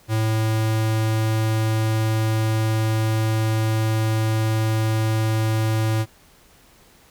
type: tone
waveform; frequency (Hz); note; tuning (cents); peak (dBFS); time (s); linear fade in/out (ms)
square; 110.2; A2; +3; -19; 0.08-6.06; 50
effects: pink hiss -53 dBFS RMS until 7.1 s